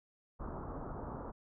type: low-pass noise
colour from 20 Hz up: pink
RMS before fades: -43 dBFS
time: 0.39-1.32 s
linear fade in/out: 20 ms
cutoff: 1300 Hz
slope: 48 dB/octave
effects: none